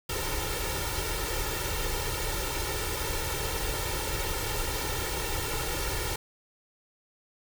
pink noise with comb filter, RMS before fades -31 dBFS, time 0.09-6.16 s, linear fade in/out 5 ms, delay 2.2 ms, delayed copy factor +0.85, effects none

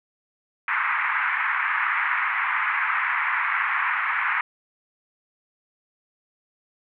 white band-pass noise, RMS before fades -24 dBFS, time 0.68-4.41 s, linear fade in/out 2 ms, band 950 to 2200 Hz, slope 48 dB/octave, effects none

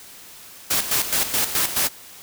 white noise with tremolo, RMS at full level -20 dBFS, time 0.7-1.89 s, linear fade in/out 10 ms, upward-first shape square, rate 4.7 Hz, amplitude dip 65%, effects white hiss -43 dBFS RMS until 2.22 s

